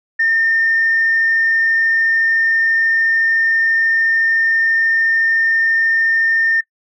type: tone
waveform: sine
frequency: 1813 Hz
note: A#6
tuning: 49 cents flat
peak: -11 dBFS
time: 0.19-6.61 s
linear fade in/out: 10 ms
effects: noise-tail reverb RT60 0.1 s tail -22 dB re dry + tanh soft clip ceiling -7 dBFS